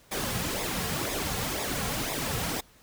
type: noise with flanger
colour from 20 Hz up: pink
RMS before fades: -31 dBFS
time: 0.11-2.61 s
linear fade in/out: 10 ms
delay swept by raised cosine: 0.67 to 3.37 ms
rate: 2 Hz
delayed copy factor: -0.65
effects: pink hiss -58 dBFS RMS until 2.82 s